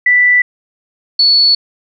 sine tone pair in turn, 1975.5 / 4426 Hz, B6 / C#8, 0 / -3 cents, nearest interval octave + major second, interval 1397 cents, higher second, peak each -6 dBFS, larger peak neither, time 0.06-0.42 / 1.19-1.55 s, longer neither, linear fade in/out 5 ms, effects none

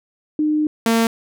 sine / sawtooth tone pair in turn, 304.2 / 227.9 Hz, D#4 / A#3, -39 / -39 cents, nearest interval perfect fourth, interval 500 cents, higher first, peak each -15 / -10 dBFS, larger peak second, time 0.39-0.67 / 0.86-1.07 s, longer first, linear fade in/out 2 ms, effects none

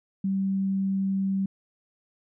sine tone, 193.6 Hz, G3, 21 cents flat, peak -23 dBFS, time 0.24-1.46 s, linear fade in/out 5 ms, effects none

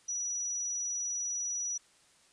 sine tone, 5860 Hz, F#8, 18 cents flat, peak -32 dBFS, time 0.08-1.78 s, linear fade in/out 10 ms, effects white hiss -64 dBFS RMS until 2.32 s + resampled to 22050 Hz

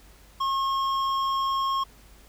sine tone with hard clipping, 1081 Hz, C#6, 44 cents flat, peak -25 dBFS, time 0.4-1.84 s, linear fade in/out 10 ms, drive 9 dB, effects added 50 Hz sine -52 dBFS peak until 2.28 s + pink hiss -55 dBFS RMS until 2.28 s

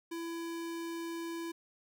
square tone, 334.3 Hz, E4, 24 cents sharp, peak -38 dBFS, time 0.11-1.52 s, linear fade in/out 10 ms, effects none

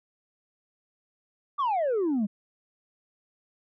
sine exponential sweep, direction down, 1200 to 194 Hz, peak -21 dBFS, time 1.58-2.27 s, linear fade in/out 20 ms, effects tanh soft clip ceiling -22 dBFS

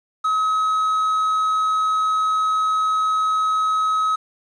triangle tone, 1277 Hz, D#6, 45 cents sharp, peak -15 dBFS, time 0.24-4.16 s, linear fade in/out 10 ms, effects resampled to 22050 Hz + 8-bit

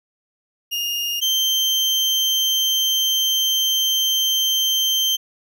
35% pulse tone pair in turn, 2833 / 3130 Hz, F7 / G7, +24 / -3 cents, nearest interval major second, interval 173 cents, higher second, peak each -20 / -15 dBFS, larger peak second, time 0.71-1.21 / 1.21-5.17 s, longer second, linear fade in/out 20 ms, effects none

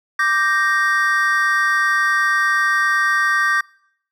triangle chord, G minor, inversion second, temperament equal, 1174.7 / 1568 / 1864.7 Hz, D6 / G6 / Bb6, 0 / 0 / 0 cents, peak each -18 / -17 / -17 dBFS, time 0.19-3.61 s, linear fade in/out 5 ms, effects noise-tail reverb RT60 0.7 s tail -25 dB re dry

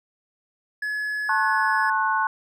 triangle tone, 1700 Hz, G#6, 40 cents sharp, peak -23 dBFS, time 0.82-1.9 s, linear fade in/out 5 ms
sine chord, F# minor, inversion first, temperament equal with one note detuned, 880 / 1081.5 / 1480 Hz, A5 / C#6 / F#6, 0 / -43 / 0 cents, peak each -24 dBFS, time 1.29-2.27 s, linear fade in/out 2 ms
effects none

